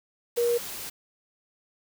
sine tone in noise, 475.5 Hz, A#4, 34 cents sharp, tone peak -21 dBFS, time 0.37-0.58 s, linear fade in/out 10 ms, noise white, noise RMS -37 dBFS, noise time 0.36-0.9 s, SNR +13 dB, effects none

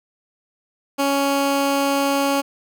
15% pulse tone, 278.4 Hz, C#4, 8 cents sharp, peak -11 dBFS, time 0.98-2.42 s, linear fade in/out 20 ms, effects none

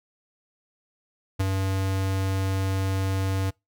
square tone with ADSR envelope, 96 Hz, G2, 36 cents flat, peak -20 dBFS, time 1.39-3.51 s, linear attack 16 ms, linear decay 16 ms, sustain -4 dB, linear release 18 ms, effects noise-tail reverb RT60 0.2 s tail -25 dB re dry

